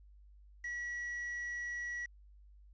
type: tone with quantisation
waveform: triangle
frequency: 1931 Hz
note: B6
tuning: 39 cents flat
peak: -36 dBFS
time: 0.64-2.06 s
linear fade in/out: 5 ms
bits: 9
effects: added 50 Hz sine -56 dBFS peak until 2.73 s + resampled to 16000 Hz